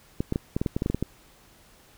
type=clicks; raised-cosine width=3 ms; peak=-12 dBFS; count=12; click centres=0.205 / 0.324 / 0.359 / 0.565 / 0.615 / 0.662 / 0.765 / 0.821 / 0.861 / 0.9 / 0.946 / 1.026 s; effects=pink hiss -56 dBFS RMS until 1.97 s